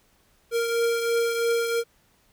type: beating tone pair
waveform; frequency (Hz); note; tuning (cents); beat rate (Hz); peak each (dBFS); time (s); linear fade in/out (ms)
square; 465.1 / 468.1; A#4 / A#4; -4 / +7; 3; -23 / -32; 0.51-1.84; 50
effects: pink hiss -63 dBFS RMS until 2.32 s